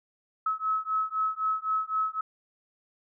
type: beating tone pair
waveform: sine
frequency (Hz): 1288 / 1291.9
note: E6 / E6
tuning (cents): -41 / -35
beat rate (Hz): 3.9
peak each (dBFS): -29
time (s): 0.46-2.21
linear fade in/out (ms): 5
effects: none